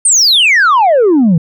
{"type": "exponential sweep", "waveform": "sine", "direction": "down", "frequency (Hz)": [9090, 153.6], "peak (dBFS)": -3, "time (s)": [0.05, 1.38], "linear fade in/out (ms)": 5, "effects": ["tanh soft clip ceiling -4 dBFS"]}